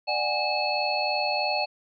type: tone cluster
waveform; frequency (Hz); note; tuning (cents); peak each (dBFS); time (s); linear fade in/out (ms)
sine; 594 / 743 / 826 / 2602 / 4348; D5 / F#5 / G#5 / E7 / C#8; +20 / +7 / -10 / -23 / -34; -30; 0.07-1.66; 20
effects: none